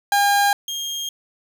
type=tone pair in turn; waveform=30% pulse; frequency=808 / 3225 Hz; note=G#5 / G7; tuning=-48 / +48 cents; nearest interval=2 octaves; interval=2396 cents; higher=second; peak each=-12 / -22 dBFS; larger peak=first; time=0.12-0.53 / 0.68-1.09 s; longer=neither; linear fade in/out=2 ms; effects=none